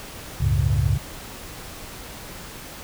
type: tone cluster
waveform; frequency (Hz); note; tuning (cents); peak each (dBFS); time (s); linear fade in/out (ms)
sine; 68.5 / 94.2 / 109.5 / 139.5; C#2 / F#2 / A2 / C#3; -20 / +32 / -8 / +11; -23; 0.4-0.98; 10
effects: pink hiss -38 dBFS RMS until 2.83 s